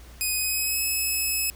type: tone with pitch glide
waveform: 5% pulse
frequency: 2500 to 2581 Hz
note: D#7 to E7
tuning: +8 to -37 cents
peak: -15 dBFS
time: 0.21-1.5 s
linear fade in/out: 0 ms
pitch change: +55 cents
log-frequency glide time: 0.35-0.83 s
effects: added 60 Hz sine -44 dBFS peak until 1.55 s + pink hiss -51 dBFS RMS until 1.55 s